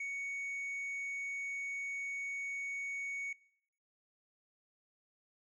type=tone with tanh clipping; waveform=sine; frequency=2229 Hz; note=C#7; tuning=9 cents sharp; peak=-38 dBFS; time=0-3.33 s; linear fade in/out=5 ms; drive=3 dB; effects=noise-tail reverb RT60 0.7 s tail -23 dB re dry